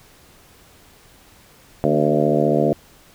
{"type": "harmonic tone with a mistuned harmonic", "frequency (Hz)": 75, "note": "D2", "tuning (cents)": 37, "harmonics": [2, 3, 4, 5, 6, 7, 8, 9], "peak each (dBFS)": [-23, -23, -23, -23, -23, -23, -23, -23], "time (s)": [1.84, 2.73], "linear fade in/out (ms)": 0, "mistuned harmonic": 4, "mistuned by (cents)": -31, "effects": ["pink hiss -50 dBFS RMS until 3.14 s"]}